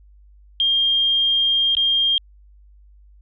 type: tone with dropouts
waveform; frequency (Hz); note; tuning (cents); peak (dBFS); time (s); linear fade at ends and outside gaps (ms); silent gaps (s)
sine; 3211; G7; +41; -15; 0.6-2.18; 1; 1.751-1.768
effects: added 50 Hz sine -46 dBFS peak until 3.21 s